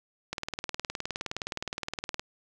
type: click train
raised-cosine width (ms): 0.2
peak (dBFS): -15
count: 37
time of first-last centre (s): 0.33-2.195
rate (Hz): 19.3
effects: none